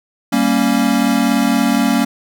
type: chord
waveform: square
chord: G diminished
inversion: none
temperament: equal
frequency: 196 / 233.1 / 277.2 Hz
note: G3 / Bb3 / Db4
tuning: 0 / 0 / 0 cents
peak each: -20 / -16 / -17 dBFS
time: 0.32-2.05 s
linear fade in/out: 10 ms
effects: none